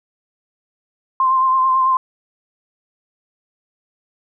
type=tone with vibrato; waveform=sine; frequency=1046.5 Hz; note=C6; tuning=in tune; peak=-12 dBFS; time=1.2-1.97 s; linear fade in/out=2 ms; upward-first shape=triangle; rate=9.1 Hz; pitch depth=32 cents each way; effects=none